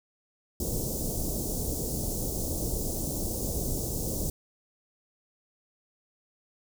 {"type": "band-stop noise", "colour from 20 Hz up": "pink", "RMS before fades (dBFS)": -31, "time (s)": [0.6, 4.3], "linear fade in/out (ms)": 2, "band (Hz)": [580, 6100], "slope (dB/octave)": 24, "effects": []}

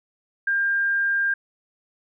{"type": "tone", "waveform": "sine", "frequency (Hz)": 1600, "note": "G6", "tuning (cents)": 35, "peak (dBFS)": -19, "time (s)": [0.47, 1.34], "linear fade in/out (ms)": 5, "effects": []}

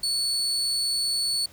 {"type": "tone", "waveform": "35% pulse", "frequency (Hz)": 4435, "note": "C#8", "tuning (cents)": 0, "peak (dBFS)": -22, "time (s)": [0.03, 1.46], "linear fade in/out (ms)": 5, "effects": ["pink hiss -52 dBFS RMS until 1.52 s"]}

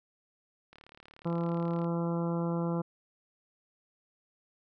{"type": "click train", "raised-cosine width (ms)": 0.3, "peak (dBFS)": -36, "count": 42, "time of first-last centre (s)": [0.73, 1.844], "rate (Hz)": 36.8}
{"type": "harmonic tone", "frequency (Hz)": 169.3, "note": "E3", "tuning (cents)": 46, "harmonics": [1, 2, 3, 4, 5, 6, 7, 8], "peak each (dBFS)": [-30, -36, -37, -45, -44, -44, -48, -48], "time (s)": [1.25, 2.82], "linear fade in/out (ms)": 10}
{"effects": []}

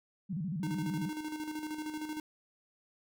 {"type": "tone with vibrato", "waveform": "sine", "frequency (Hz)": 173.2, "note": "F3", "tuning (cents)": -14, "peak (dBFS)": -33, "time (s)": [0.29, 1.1], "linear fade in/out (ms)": 20, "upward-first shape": "square", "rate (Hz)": 13, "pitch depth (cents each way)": 200}
{"type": "tone with tremolo", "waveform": "square", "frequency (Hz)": 306.8, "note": "D#4", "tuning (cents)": -24, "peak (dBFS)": -36, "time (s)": [0.63, 2.2], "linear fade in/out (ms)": 2, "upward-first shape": "square", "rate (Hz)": 13, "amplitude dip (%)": 50}
{"effects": []}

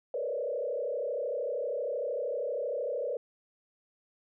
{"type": "tone with frequency modulation", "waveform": "sine", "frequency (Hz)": 530, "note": "C5", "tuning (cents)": 22, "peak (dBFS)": -30, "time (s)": [0.14, 3.17], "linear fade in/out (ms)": 2, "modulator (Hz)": 32.9, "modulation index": 2.1, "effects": []}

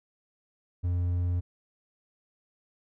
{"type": "tone", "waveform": "triangle", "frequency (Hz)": 88.3, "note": "F2", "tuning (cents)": 20, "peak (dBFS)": -23, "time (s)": [0.83, 1.41], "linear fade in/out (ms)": 20, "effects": []}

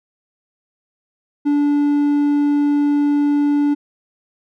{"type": "tone", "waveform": "triangle", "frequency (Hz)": 290, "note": "D4", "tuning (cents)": -22, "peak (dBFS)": -11, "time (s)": [1.45, 3.75], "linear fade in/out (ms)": 20, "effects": []}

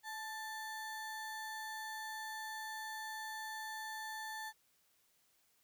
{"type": "ring-modulated tone", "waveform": "square", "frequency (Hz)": 1318.5, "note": "E6", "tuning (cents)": 0, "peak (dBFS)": -40, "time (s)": [0.03, 4.53], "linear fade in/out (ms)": 50, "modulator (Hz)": 453, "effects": ["white hiss -74 dBFS RMS until 5.63 s"]}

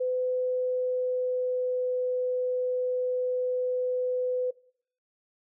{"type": "tone with pitch glide", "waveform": "sine", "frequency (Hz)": [506, 502.5], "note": ["B4", "B4"], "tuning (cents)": [42, 30], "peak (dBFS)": -25, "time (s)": [0, 4.51], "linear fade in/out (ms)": 10, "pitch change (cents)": -12, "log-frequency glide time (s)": [0.15, 1.93], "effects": ["noise-tail reverb RT60 0.6 s tail -21 dB re dry"]}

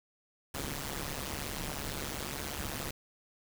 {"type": "noise with amplitude modulation", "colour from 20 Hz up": "pink", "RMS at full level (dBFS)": -34, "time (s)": [0.54, 2.91], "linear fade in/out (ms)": 5, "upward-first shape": "sine", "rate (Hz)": 143, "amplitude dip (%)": 100, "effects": []}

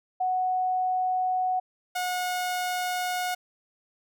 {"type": "tone pair in turn", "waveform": ["sine", "sawtooth"], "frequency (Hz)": [740, 725.6], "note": ["F#5", "F#5"], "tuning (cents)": [0, -34], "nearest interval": "unison", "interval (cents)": 34, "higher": "first", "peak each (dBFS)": -23, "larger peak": "neither", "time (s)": [[0.2, 1.6], [1.95, 3.35]], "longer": "neither", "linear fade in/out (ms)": 10, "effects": []}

